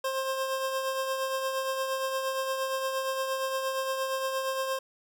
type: tone with tremolo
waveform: 25% pulse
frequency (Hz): 530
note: C5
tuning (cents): +22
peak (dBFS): -23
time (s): 0.04-4.79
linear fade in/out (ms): 5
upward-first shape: triangle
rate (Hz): 8.6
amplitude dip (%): 45
effects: none